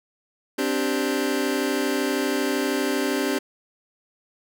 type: chord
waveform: sawtooth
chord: C suspended second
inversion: none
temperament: just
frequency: 261.6 / 294.3 / 392.4 Hz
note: C4 / D4 / G4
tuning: 0 / +4 / +2 cents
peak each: -22 dBFS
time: 0.58-3.39 s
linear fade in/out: 10 ms
effects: none